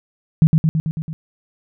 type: tone with echo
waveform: sine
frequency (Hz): 158.4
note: D#3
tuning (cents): +31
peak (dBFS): -6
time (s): 0.42-0.47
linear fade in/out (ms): 0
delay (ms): 110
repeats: 6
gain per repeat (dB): -3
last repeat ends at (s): 1.13
effects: none